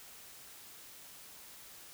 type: silence
effects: white hiss -53 dBFS RMS until 1.93 s